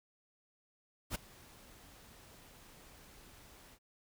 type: noise with ADSR envelope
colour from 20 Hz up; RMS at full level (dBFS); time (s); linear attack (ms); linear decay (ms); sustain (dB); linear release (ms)
pink; -36; 1.1-3.79; 52; 9; -22; 65
effects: none